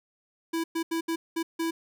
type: tone bursts at uneven times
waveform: square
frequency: 329.6 Hz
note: E4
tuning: in tune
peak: -27 dBFS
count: 6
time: 0.53-0.64 / 0.75-0.83 / 0.91-1.01 / 1.08-1.16 / 1.36-1.43 / 1.59-1.71 s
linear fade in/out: 10 ms
effects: none